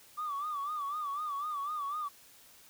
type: tone with vibrato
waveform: sine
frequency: 1174 Hz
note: D6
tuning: 1 cent flat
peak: -32 dBFS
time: 0.17-2.09 s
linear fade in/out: 20 ms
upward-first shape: sine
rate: 4 Hz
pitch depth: 99 cents each way
effects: tanh soft clip ceiling -30 dBFS + white hiss -58 dBFS RMS until 2.69 s